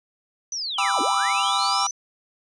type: linear two-way sweep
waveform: sine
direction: down then up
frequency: 6090 to 246.9 to 6090 Hz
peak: -26 dBFS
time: 0.52-1.91 s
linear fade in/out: 2 ms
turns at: 1.01 s
type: chord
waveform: square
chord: E minor seventh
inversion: first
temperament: just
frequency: 791.1 / 988.9 / 1186.7 / 1318.5 Hz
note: G5 / B5 / D6 / E6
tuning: +16 / +2 / +18 / 0 cents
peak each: -27 dBFS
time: 0.78-1.87 s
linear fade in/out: 5 ms
type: tone with exponential decay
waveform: sine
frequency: 385.5 Hz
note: G4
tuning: 29 cents flat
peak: -26 dBFS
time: 0.99-1.11 s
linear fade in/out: 2 ms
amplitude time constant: 26 ms
effects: resampled to 22050 Hz